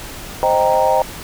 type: chord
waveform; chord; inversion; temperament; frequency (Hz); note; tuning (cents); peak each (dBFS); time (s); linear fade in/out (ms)
sine; C minor seventh; none; equal; 523.3 / 622.3 / 784 / 932.3; C5 / Eb5 / G5 / Bb5; 0 / 0 / 0 / 0; -17; 0.43-1.02; 0
effects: tanh soft clip ceiling -1 dBFS + pink hiss -32 dBFS RMS until 1.23 s